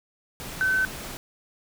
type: tone in noise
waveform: sine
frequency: 1526 Hz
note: G6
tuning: 47 cents flat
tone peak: -20 dBFS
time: 0.61-0.85 s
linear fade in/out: 0 ms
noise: pink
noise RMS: -37 dBFS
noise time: 0.4-1.17 s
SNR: +14 dB
effects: none